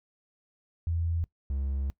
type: tone pair in turn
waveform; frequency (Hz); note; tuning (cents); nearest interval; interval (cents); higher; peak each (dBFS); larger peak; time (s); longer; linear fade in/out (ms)
sine / triangle; 83.7 / 68.41; E2 / C#2; +27 / -22; minor third; 349; first; -26; neither; 0.87-1.24 / 1.5-1.9; second; 0
effects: noise-tail reverb RT60 0.1 s tail -21 dB re dry